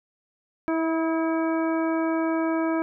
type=harmonic tone with a mistuned harmonic; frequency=325 Hz; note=E4; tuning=24 cents flat; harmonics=1 / 2 / 3 / 4 / 5 / 7; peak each=-23 / -29 / -33 / -35 / -37 / -40 dBFS; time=0.68-2.82 s; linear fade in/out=0 ms; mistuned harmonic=4; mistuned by=-25 cents; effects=none